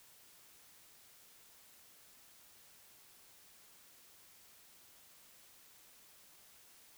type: silence
effects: white hiss -62 dBFS RMS until 6.97 s